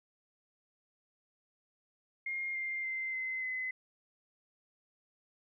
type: tone with pitch steps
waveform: sine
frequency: 2129 / 2105 / 2080 / 2056 / 2033 Hz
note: C7 / C7 / C7 / C7 / B6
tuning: +30 / +10 / -11 / -31 / +50 cents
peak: -34 dBFS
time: 2.26-3.71 s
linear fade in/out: 5 ms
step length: 290 ms
effects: none